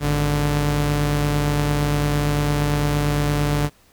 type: tone pair together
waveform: sawtooth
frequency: 51.69 / 146.3 Hz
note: G#1 / D3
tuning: -7 / -6 cents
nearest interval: octave + tritone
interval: 1801 cents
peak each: -20 / -15 dBFS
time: 0-3.7 s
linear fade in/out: 50 ms
effects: pink hiss -55 dBFS RMS until 3.92 s